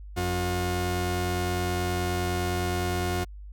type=tone pair together; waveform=sawtooth; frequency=89.7 / 358.8 Hz; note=F2 / F4; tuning=+47 / +47 cents; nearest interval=2 octaves; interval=2400 cents; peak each=-24 dBFS; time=0.16-3.25 s; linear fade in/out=20 ms; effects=added 50 Hz sine -39 dBFS peak until 3.52 s